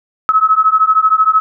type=beating tone pair; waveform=sine; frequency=1282 / 1295 Hz; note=E6 / E6; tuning=-49 / -31 cents; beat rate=13 Hz; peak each=-11 dBFS; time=0.29-1.4 s; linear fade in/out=0 ms; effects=none